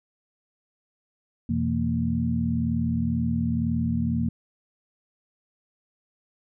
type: tone cluster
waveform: sine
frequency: 87.6 / 126.6 / 168.8 / 230.8 Hz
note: F2 / B2 / E3 / A#3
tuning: +6 / +43 / +41 / -17 cents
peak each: -29 / -30 / -29 / -25 dBFS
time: 1.49-4.29 s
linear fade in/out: 5 ms
effects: none